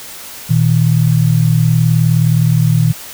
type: tone pair together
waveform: sine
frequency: 118.9 / 158.21 Hz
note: A#2 / D#3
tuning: +35 / +29 cents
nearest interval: perfect fourth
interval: 494 cents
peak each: -11 dBFS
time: 0.49-2.93 s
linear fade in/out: 20 ms
effects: white hiss -31 dBFS RMS until 3.13 s